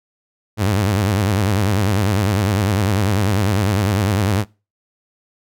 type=tone with vibrato; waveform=sawtooth; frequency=100.5 Hz; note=G2; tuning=44 cents sharp; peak=-11 dBFS; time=0.57-4.45 s; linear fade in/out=50 ms; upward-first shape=sine; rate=10 Hz; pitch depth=150 cents each way; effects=noise-tail reverb RT60 0.3 s tail -24 dB re dry